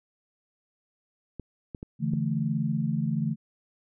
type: clicks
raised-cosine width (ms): 3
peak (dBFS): -24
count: 4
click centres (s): 1.397 / 1.748 / 1.829 / 2.136
type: chord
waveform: sine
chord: D suspended second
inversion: none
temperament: equal with one note detuned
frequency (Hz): 143.81 / 164.81 / 220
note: D3 / E3 / A3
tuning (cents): -36 / 0 / 0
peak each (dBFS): -29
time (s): 1.99-3.36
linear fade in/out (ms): 50
effects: none